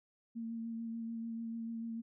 sine tone with vibrato, 228.6 Hz, A#3, 34 cents flat, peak -38 dBFS, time 0.35-2.02 s, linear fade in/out 20 ms, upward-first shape sine, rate 6.8 Hz, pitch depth 17 cents each way, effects none

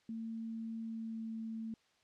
sine tone with pitch glide, 225.5 to 223.6 Hz, A3 to A3, +43 to +28 cents, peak -39 dBFS, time 0.09-1.74 s, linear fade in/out 2 ms, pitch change -15 cents, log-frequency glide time 0.83-1.3 s, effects white hiss -72 dBFS RMS until 2.03 s + low-pass 5000 Hz 12 dB/octave

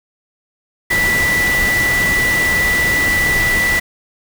sine tone in noise, 1969 Hz, B6, 6 cents flat, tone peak -13 dBFS, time 0.9-3.8 s, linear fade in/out 10 ms, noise pink, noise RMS -21 dBFS, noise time 0.9-3.8 s, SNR +5 dB, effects none

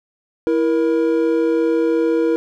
triangle tone pair together, 329.6 / 472.3 Hz, E4 / A#4, 0 / +23 cents, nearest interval tritone, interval 623 cents, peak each -15 dBFS, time 0.47-2.36 s, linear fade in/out 0 ms, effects none

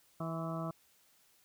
harmonic tone with a mistuned harmonic, 163.4 Hz, E3, 15 cents flat, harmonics 1 / 2 / 3 / 4 / 5 / 6 / 7 / 8, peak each -38 / -44 / -52 / -42 / -53 / -50 / -46 / -47 dBFS, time 0.2-0.71 s, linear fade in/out 5 ms, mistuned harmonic 6, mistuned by +67 cents, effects white hiss -68 dBFS RMS until 1.44 s

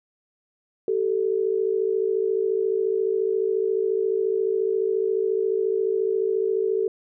sine tone pair together, 386 / 440.3 Hz, G4 / A4, -27 / +1 cents, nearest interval major second, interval 228 cents, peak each -23 dBFS, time 0.88-6.88 s, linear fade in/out 2 ms, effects none

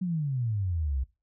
sine exponential sweep, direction down, 189 to 62 Hz, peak -26 dBFS, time 0.01-1.04 s, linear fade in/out 10 ms, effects noise-tail reverb RT60 0.3 s tail -21 dB re dry

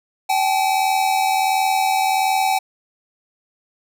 square tone pair together, 770 / 851.4 Hz, G5 / G#5, -31 / +43 cents, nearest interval major second, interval 174 cents, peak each -18 / -22 dBFS, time 0.29-2.59 s, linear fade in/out 10 ms, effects none

